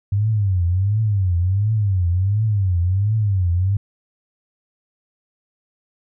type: tone with vibrato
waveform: sine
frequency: 97.5 Hz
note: G2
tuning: 9 cents flat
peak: -15 dBFS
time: 0.12-3.77 s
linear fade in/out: 5 ms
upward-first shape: triangle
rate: 1.4 Hz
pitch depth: 240 cents each way
effects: none